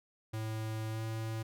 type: tone with pitch glide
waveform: square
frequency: 110 to 111.47 Hz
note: A2 to A2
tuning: 0 to +23 cents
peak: -36 dBFS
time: 0.33-1.43 s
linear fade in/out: 10 ms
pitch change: +23 cents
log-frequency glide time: 0.9-1.02 s
effects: none